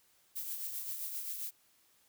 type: noise with tremolo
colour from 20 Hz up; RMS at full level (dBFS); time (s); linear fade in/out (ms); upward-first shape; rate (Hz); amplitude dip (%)
violet; -38; 0.35-1.51; 20; triangle; 7.6; 50
effects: white hiss -69 dBFS RMS until 2.08 s